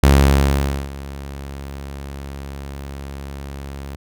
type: tone with ADSR envelope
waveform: sawtooth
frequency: 69.3 Hz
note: C#2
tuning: in tune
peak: -4 dBFS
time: 0.03-3.96 s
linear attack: 3 ms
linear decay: 850 ms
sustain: -21 dB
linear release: 4 ms
effects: none